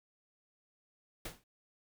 pink noise with exponential decay, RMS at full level -38 dBFS, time 1.25-1.44 s, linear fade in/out 5 ms, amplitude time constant 40 ms, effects none

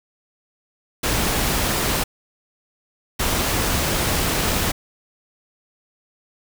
pink noise bursts at uneven times, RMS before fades -21 dBFS, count 2, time 1.03-2.04 / 3.19-4.72 s, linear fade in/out 10 ms, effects none

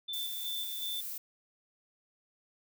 sine tone with tremolo, 3540 Hz, A7, 10 cents sharp, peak -35 dBFS, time 0.08-1.01 s, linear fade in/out 10 ms, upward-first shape square, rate 2.7 Hz, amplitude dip 45%
violet noise, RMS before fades -40 dBFS, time 0.13-1.18 s, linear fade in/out 5 ms
effects none

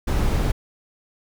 brown noise, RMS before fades -20 dBFS, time 0.07-0.52 s, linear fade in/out 10 ms, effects none

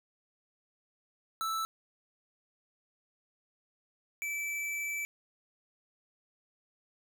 square tone pair in turn, 1318.5 / 2316 Hz, E6 / D7, 0 / -25 cents, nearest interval minor seventh, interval 975 cents, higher second, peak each -32 / -34 dBFS, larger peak first, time 1.41-1.65 / 4.22-5.05 s, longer second, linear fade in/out 0 ms, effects none

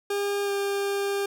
40% pulse tone with pitch glide, 403.8 to 399.6 Hz, G#4 to G4, -49 to +33 cents, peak -24 dBFS, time 0.1-1.26 s, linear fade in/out 5 ms, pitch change -18 cents, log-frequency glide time 0.44-0.51 s, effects none

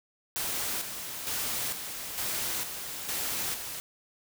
white noise with tremolo, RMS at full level -32 dBFS, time 0.36-3.8 s, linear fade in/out 0 ms, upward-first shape square, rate 1.1 Hz, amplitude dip 50%, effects none

